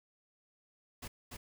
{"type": "noise with echo", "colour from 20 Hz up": "pink", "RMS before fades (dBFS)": -44, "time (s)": [1.02, 1.08], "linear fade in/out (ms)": 10, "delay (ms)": 290, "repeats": 1, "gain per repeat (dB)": -2, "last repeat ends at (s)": 1.37, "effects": []}